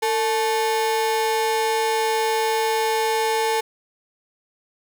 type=ring-modulated tone; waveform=45% pulse; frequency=659.3 Hz; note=E5; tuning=in tune; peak=-16 dBFS; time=0.02-3.61 s; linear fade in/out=10 ms; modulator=209 Hz; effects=none